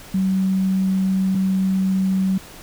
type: tone pair in turn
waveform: sine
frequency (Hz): 190 / 190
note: F#3 / F#3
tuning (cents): +46 / +46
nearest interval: unison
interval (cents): 0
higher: neither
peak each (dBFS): -16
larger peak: neither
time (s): 0.14-1.35 / 1.35-2.38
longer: first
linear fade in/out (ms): 5
effects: pink hiss -41 dBFS RMS until 2.62 s